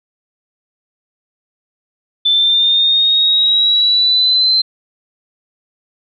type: linear sweep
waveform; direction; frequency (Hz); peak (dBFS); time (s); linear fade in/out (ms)
sine; up; 3520 to 4108; -9; 2.25-4.62; 10
effects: none